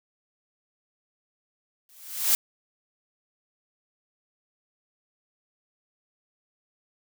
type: noise with exponential growth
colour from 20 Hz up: blue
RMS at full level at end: -18 dBFS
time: 1.89-2.35 s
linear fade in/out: 1 ms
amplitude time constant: 100 ms
effects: none

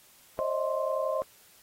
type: tone cluster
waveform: sine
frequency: 533 / 613 / 644 / 1050 Hz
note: C5 / D#5 / E5 / C6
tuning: +32 / -26 / -41 / +6 cents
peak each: -31 / -31 / -34 / -34 dBFS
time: 0.39-1.22 s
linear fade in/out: 0 ms
effects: white hiss -58 dBFS RMS until 1.62 s + AAC 48 kbps

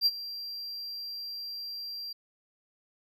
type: tone with ADSR envelope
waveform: triangle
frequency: 4735 Hz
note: D8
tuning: 13 cents sharp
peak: -18 dBFS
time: 0.01-2.13 s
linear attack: 51 ms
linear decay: 40 ms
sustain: -17 dB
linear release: 8 ms
effects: none

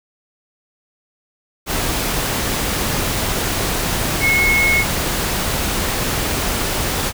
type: tone in noise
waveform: sine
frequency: 2182 Hz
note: C#7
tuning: 28 cents flat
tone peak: -13 dBFS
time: 4.2-4.85 s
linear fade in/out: 50 ms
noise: pink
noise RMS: -20 dBFS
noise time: 1.66-7.13 s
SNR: +4 dB
effects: none

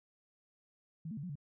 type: tone with pitch steps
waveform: sine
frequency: 160.7 / 220 / 142.2 / 181 / 143.3 Hz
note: E3 / A3 / C#3 / F#3 / D3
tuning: -44 / 0 / +45 / -38 / -42 cents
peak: -39 dBFS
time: 1.05-1.355 s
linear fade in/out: 5 ms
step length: 61 ms
effects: none

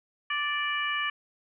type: harmonic tone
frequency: 586 Hz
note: D5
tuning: 4 cents flat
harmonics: 2 / 3 / 4 / 5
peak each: -32 / -31 / -33 / -34 dBFS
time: 0.3-1.1 s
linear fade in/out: 5 ms
effects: none

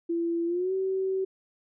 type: tone with pitch glide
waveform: sine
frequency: 337.5 to 381 Hz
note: E4 to G4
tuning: +41 to -49 cents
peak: -25 dBFS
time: 0.09-1.25 s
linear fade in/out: 10 ms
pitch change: +210 cents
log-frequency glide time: 0.46-0.73 s
effects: none

